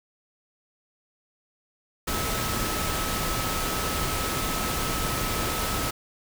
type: tone in noise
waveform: sine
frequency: 1292 Hz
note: E6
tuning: 35 cents flat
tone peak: -34 dBFS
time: 2.07-5.91 s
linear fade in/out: 10 ms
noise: pink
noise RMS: -28 dBFS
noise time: 2.07-5.91 s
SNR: -9 dB
effects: none